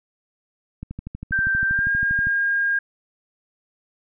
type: click train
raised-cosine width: 5 ms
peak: -19 dBFS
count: 19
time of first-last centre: 0.83-2.27 s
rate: 12.5 Hz
type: tone with pitch glide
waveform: sine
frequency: 1568 to 1617.7 Hz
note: G6 to G#6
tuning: 0 to -46 cents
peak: -18 dBFS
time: 1.32-2.79 s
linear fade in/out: 5 ms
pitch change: +54 cents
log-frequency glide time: 1.67-1.88 s
effects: none